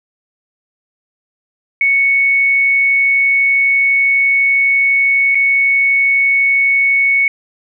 sine tone with dropouts, 2217 Hz, C#7, in tune, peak -9 dBFS, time 1.81-7.28 s, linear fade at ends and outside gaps 2 ms, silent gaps 5.348-5.353 s, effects none

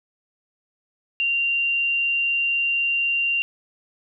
sine tone, 2772 Hz, F7, 14 cents flat, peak -19 dBFS, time 1.2-3.42 s, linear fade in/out 0 ms, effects none

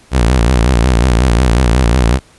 sawtooth tone with vibrato, 60.6 Hz, B1, 32 cents flat, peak -4 dBFS, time 0.11-2.2 s, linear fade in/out 50 ms, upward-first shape sine, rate 5.5 Hz, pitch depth 160 cents each way, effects pink hiss -46 dBFS RMS until 2.38 s + resampled to 24000 Hz

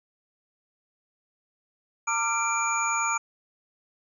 sine tone cluster, 909 / 1182 / 1379 / 2360 / 6790 Hz, A#5 / D6 / F6 / D7 / G#8, -44 / +11 / -22 / +8 / +37 cents, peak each -30 dBFS, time 2.07-3.18 s, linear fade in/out 10 ms, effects none

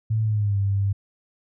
sine tone with pitch glide, 110 to 99.14 Hz, A2 to G2, 0 to +20 cents, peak -19 dBFS, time 0.1-0.93 s, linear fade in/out 10 ms, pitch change -180 cents, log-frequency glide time 0.23-0.58 s, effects none

